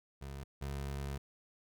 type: tone pair in turn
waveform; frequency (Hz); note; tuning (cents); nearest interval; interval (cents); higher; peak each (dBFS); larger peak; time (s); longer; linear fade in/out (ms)
25% pulse; 68.9 / 69.5; C#2 / C#2; -10 / +5; unison; 15; second; -39 / -34; second; 0.21-0.44 / 0.61-1.18; second; 10
effects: none